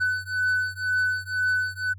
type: beating tone pair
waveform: triangle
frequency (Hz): 1500 / 1502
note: F#6 / F#6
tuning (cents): +23 / +26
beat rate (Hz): 2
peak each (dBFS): -24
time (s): 0-1.94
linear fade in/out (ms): 20
effects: added 94 Hz sine -40 dBFS peak until 1.98 s